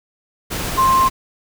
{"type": "tone in noise", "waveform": "sine", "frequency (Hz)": 1054, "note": "C6", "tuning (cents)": 12, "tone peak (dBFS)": -11, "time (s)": [0.77, 1.09], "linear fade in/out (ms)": 20, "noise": "pink", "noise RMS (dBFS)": -24, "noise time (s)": [0.5, 1.1], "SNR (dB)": 10, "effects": []}